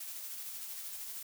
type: noise with tremolo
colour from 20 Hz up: blue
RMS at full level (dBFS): -42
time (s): 0-1.23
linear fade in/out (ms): 5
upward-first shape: sine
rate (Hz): 13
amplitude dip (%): 30
effects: none